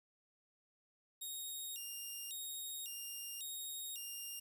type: tone with vibrato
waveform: 5% pulse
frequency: 3244 Hz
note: G#7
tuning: 41 cents flat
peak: -36 dBFS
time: 1.21-4.4 s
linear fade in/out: 10 ms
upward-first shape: square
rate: 0.91 Hz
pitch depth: 250 cents each way
effects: 11-bit